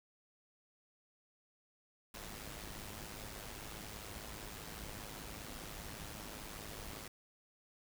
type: noise with amplitude modulation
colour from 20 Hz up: pink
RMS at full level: -45 dBFS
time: 2.14-7.08 s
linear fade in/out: 5 ms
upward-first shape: sine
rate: 105 Hz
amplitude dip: 60%
effects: none